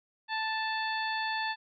harmonic tone, 880 Hz, A5, in tune, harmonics 1 / 2 / 3 / 4 / 5, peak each -33 / -34 / -40 / -41 / -41 dBFS, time 0.28-1.56 s, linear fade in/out 50 ms, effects none

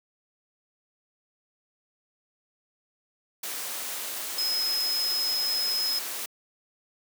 sine tone in noise, 5120 Hz, D#8, 49 cents sharp, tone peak -25 dBFS, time 4.38-5.99 s, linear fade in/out 5 ms, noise white, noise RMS -34 dBFS, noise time 3.43-6.26 s, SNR +6 dB, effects high-pass 300 Hz 12 dB/octave

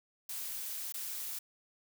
blue noise with dropouts, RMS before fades -40 dBFS, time 0.29-1.39 s, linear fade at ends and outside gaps 5 ms, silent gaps 0.924-0.94 s, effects none

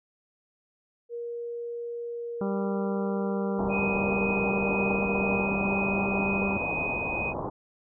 sine tone with pitch glide, 472.5 to 469 Hz, A#4 to A#4, +23 to +11 cents, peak -32 dBFS, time 1.09-5.48 s, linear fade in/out 50 ms, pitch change -12 cents, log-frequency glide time 2.08-2.76 s
harmonic tone, 196.8 Hz, G3, 7 cents sharp, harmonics 1 / 2 / 3 / 4 / 5 / 6 / 7, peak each -28 / -34 / -38 / -40 / -42 / -44 / -45 dBFS, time 2.41-6.57 s, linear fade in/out 2 ms
white low-pass noise, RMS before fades -33 dBFS, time 3.58-7.5 s, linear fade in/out 10 ms, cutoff 1000 Hz, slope 48 dB/octave
sine tone with tremolo, 2499 Hz, D#7, 7 cents sharp, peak -28 dBFS, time 3.69-7.34 s, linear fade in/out 50 ms, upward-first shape triangle, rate 2 Hz, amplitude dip 25%
effects none

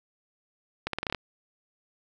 accelerating click train, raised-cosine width 0.3 ms, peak -13 dBFS, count 8, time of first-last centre 0.87-1.148 s, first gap 63 ms, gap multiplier 0.84, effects none

